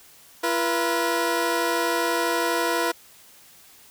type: tone pair together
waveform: 15% pulse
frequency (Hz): 339.4 / 483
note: F4 / B4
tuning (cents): -49 / -39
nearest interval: tritone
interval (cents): 610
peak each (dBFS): -18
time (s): 0.43-2.92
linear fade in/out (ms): 10
effects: white hiss -51 dBFS RMS until 3.9 s